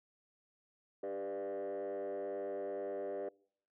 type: tone with frequency modulation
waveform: sine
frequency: 494.3 Hz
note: B4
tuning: 1 cent sharp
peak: -35 dBFS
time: 1.03-3.29 s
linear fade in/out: 5 ms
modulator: 97.9 Hz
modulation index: 1.5
effects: noise-tail reverb RT60 0.6 s tail -26 dB re dry + tanh soft clip ceiling -36 dBFS